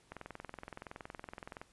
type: click train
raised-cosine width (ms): 0.5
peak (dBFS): -29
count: 33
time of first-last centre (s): 0.12-1.615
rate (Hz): 21.4
effects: pink hiss -67 dBFS RMS until 1.72 s + resampled to 24000 Hz